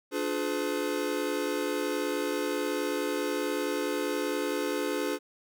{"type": "chord", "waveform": "square", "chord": "D diminished seventh", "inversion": "none", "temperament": "just", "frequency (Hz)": [293.7, 352.4, 422.9, 507.5], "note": ["D4", "F4", "Ab4", "Cb5"], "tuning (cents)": [0, 16, 31, 47], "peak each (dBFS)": [-34, -36, -34, -35], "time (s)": [0.11, 5.19], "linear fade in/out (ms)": 50, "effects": []}